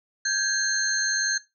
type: tone cluster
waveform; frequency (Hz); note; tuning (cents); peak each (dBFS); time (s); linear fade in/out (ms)
sine; 1573 / 1674 / 4209 / 6340; G6 / G#6 / C8 / G8; +6 / +13 / +9 / +19; -28; 0.25-1.38; 5
effects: noise-tail reverb RT60 0.2 s tail -17 dB re dry